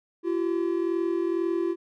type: tone pair together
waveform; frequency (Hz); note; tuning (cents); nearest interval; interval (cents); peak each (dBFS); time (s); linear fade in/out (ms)
triangle; 339.9 / 382; F4 / G4; -47 / -45; major second; 202; -23 / -27; 0.23-1.76; 50
effects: none